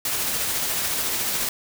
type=noise with tremolo; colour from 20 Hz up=white; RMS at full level=-24 dBFS; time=0.05-1.49 s; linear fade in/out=2 ms; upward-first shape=sine; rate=14 Hz; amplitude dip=25%; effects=none